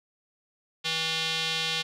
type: tone with band-pass filter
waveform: square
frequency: 161.8 Hz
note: E3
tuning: 32 cents flat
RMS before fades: -29 dBFS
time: 0.84-1.83 s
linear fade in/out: 20 ms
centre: 3500 Hz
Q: 2.7
effects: none